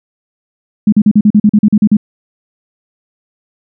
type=tone bursts; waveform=sine; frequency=210 Hz; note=G#3; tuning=19 cents sharp; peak=-3 dBFS; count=12; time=0.87-1.969 s; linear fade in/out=5 ms; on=54 ms; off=41 ms; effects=none